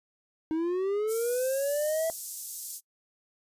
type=linear sweep; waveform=triangle; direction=up; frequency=311.1 to 659.3 Hz; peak=-24 dBFS; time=0.51-2.1 s; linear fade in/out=0 ms
type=high-pass noise; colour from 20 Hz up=pink; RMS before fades=-38 dBFS; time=1.07-2.81 s; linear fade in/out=50 ms; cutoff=6300 Hz; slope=24 dB/octave
effects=noise-tail reverb RT60 0.1 s tail -24 dB re dry + resampled to 32000 Hz